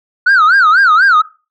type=tone with vibrato; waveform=sine; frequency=1409 Hz; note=F6; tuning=15 cents sharp; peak=-3 dBFS; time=0.26-1.22 s; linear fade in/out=10 ms; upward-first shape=sine; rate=4.1 Hz; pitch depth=240 cents each way; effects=noise-tail reverb RT60 0.3 s tail -20 dB re dry + tanh soft clip ceiling -4 dBFS